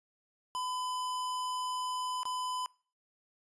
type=tone with dropouts; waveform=square; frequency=1007 Hz; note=B5; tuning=33 cents sharp; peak=-34 dBFS; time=0.55-2.66 s; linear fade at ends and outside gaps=0 ms; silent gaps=2.232-2.254 s; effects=noise-tail reverb RT60 0.4 s tail -24 dB re dry + resampled to 24000 Hz